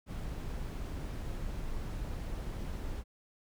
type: noise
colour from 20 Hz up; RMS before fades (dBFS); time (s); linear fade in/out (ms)
brown; -38; 0.06-3.04; 50
effects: none